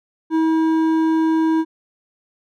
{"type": "tone with hard clipping", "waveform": "sine", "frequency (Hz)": 321.1, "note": "E4", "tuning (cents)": -45, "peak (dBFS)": -16, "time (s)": [0.3, 1.65], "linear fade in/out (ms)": 50, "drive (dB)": 8, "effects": []}